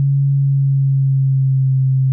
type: tone with pitch glide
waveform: sine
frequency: 138.7 to 132.36 Hz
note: C#3 to C3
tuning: +1 to +20 cents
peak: -11 dBFS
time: 0-2.12 s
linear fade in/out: 0 ms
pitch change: -81 cents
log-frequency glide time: 0.32-1.78 s
effects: none